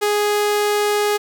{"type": "tone", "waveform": "sawtooth", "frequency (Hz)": 415.3, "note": "G#4", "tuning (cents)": 0, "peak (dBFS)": -12, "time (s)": [0.01, 1.18], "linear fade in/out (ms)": 20, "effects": []}